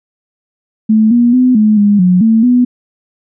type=tone with pitch steps; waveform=sine; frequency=218.1 / 239.2 / 252.9 / 213.9 / 204.9 / 181 / 223.7 / 246.9 Hz; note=A3 / A#3 / B3 / A3 / G#3 / F#3 / A3 / B3; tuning=-15 / +45 / +41 / -49 / -23 / -38 / +29 / 0 cents; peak=-5 dBFS; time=0.89-2.65 s; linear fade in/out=10 ms; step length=220 ms; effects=none